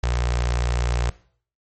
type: tone with notch filter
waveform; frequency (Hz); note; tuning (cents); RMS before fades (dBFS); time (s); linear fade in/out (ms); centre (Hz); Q
sawtooth; 59.9; A#1; +48; -22; 0.03-1.1; 5; 250; 0.71
effects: noise-tail reverb RT60 0.5 s tail -19 dB re dry + MP3 32 kbps